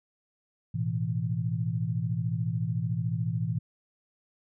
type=chord; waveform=sine; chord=A suspended second; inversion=none; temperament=just; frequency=110 / 123.75 / 165 Hz; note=A2 / B2 / E3; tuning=0 / +4 / +2 cents; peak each=-31 dBFS; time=0.74-3.59 s; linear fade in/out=10 ms; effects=none